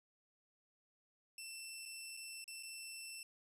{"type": "tone with dropouts", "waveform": "15% pulse", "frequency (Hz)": 2678, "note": "E7", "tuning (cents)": 27, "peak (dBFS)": -40, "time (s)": [1.38, 3.23], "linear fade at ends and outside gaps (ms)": 2, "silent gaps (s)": [[1.854, 1.858], [2.168, 2.172], [2.442, 2.478], [2.627, 2.632]], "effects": ["resampled to 32000 Hz"]}